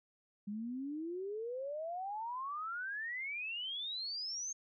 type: exponential sweep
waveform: sine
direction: up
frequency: 200 to 6480 Hz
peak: -38 dBFS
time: 0.47-4.53 s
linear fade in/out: 10 ms
effects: none